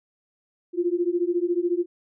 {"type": "beating tone pair", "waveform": "sine", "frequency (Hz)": [342.7, 356.7], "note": ["F4", "F4"], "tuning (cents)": [-33, 37], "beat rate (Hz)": 14, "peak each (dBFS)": -24, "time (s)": [0.73, 1.86], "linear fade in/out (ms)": 50, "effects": []}